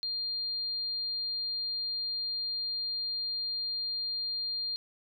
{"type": "tone", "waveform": "sine", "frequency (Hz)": 4200, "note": "C8", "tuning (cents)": 6, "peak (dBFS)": -31, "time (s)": [0.03, 4.76], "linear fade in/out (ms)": 0, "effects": []}